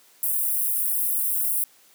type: high-pass noise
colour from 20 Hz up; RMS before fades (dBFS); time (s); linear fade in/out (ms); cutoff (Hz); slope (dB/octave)
white; -24; 0.23-1.64; 0; 9400; 48
effects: white hiss -56 dBFS RMS until 1.94 s + high-pass 200 Hz 12 dB/octave